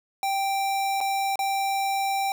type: tone with dropouts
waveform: square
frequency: 784 Hz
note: G5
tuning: in tune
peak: -24 dBFS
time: 0.23-2.32 s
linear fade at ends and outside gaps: 1 ms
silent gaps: 1.005-1.011 / 1.357-1.391 s
effects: none